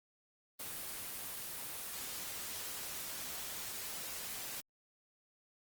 white noise, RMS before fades -43 dBFS, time 0.59-4.61 s, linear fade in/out 10 ms, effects Opus 24 kbps

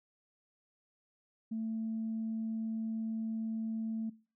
sine tone, 222.8 Hz, A3, 22 cents sharp, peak -33 dBFS, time 1.51-4.1 s, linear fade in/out 10 ms, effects noise-tail reverb RT60 0.4 s tail -22 dB re dry + tanh soft clip ceiling -29 dBFS

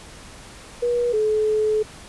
sine tone pair in turn, 482.3 / 429.7 Hz, B4 / A4, -41 / -41 cents, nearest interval major second, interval 200 cents, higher first, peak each -18 / -17 dBFS, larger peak second, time 0.82-1.13 / 1.13-1.83 s, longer second, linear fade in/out 10 ms, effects pink hiss -42 dBFS RMS until 2.08 s + resampled to 24000 Hz

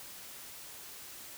silence, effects white hiss -48 dBFS RMS until 1.37 s

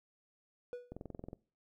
triangle tone with exponential decay, 489.4 Hz, B4, 16 cents flat, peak -35 dBFS, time 0.73-0.96 s, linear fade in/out 0 ms, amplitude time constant 48 ms
click train, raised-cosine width 2 ms, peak -31 dBFS, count 10, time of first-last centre 0.92-1.331 s, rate 21.9 Hz
effects noise-tail reverb RT60 0.4 s tail -23 dB re dry

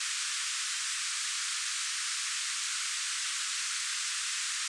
white band-pass noise, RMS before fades -34 dBFS, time 0-4.68 s, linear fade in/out 5 ms, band 1200 to 9000 Hz, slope 48 dB/octave, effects resampled to 24000 Hz

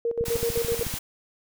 sine tone with tremolo, 466.2 Hz, A#4, in tune, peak -22 dBFS, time 0.05-0.83 s, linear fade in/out 2 ms, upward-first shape square, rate 7.9 Hz, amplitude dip 75%
click train, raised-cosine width 5 ms, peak -20 dBFS, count 11, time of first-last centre 0.21-0.94 s, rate 13.7 Hz
white noise, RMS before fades -33 dBFS, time 0.25-0.99 s, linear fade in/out 10 ms
effects none

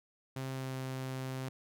sawtooth tone with pitch glide, 132.5 to 131.05 Hz, C3 to C3, +22 to +3 cents, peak -33 dBFS, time 0.36-1.49 s, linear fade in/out 5 ms, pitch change -19 cents, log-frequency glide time 0.48-0.77 s, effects none

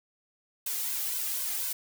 blue noise with flanger, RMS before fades -32 dBFS, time 0.66-1.73 s, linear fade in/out 5 ms, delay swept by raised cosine 1.9 to 2.49 ms, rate 4 Hz, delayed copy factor +1, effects none

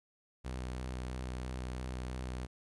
sawtooth tone with vibrato, 63 Hz, B1, 35 cents sharp, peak -34 dBFS, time 0.44-2.47 s, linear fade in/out 20 ms, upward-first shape sine, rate 3 Hz, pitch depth 22 cents each way, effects resampled to 24000 Hz + 12-bit

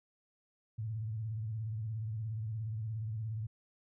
sine tone with vibrato, 110 Hz, A2, in tune, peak -35 dBFS, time 0.78-3.47 s, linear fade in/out 10 ms, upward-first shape sine, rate 17 Hz, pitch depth 93 cents each way, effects none

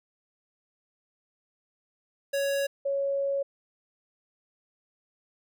square / sine tone pair in turn, 557 / 555 Hz, C#5 / C#5, +8 / +2 cents, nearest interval unison, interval 6 cents, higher first, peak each -26 / -25 dBFS, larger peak second, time 2.33-2.67 / 2.85-3.43 s, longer second, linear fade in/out 10 ms, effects none

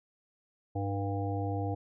harmonic tone with a mistuned harmonic, 100 Hz, G2, 35 cents sharp, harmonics 1 / 3 / 5 / 7 / 8, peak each -32 / -37 / -39 / -40 / -41 dBFS, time 0.75-1.75 s, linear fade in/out 10 ms, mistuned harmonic 5, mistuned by -49 cents, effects none

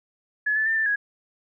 sine tone with pitch steps, 1704 / 1745 / 1792 / 1772 / 1661 Hz, G#6 / A6 / A6 / A6 / G#6, +44 / -15 / +31 / +12 / 0 cents, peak -20 dBFS, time 0.46-0.96 s, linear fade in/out 10 ms, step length 100 ms, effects none

